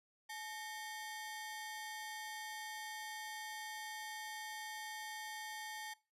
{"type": "ring-modulated tone", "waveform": "sawtooth", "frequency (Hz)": 1348, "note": "E6", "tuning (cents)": 38, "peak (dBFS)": -38, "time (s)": [0.29, 5.94], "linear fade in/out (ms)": 10, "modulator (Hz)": 488, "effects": ["noise-tail reverb RT60 0.3 s tail -21 dB re dry", "resampled to 32000 Hz"]}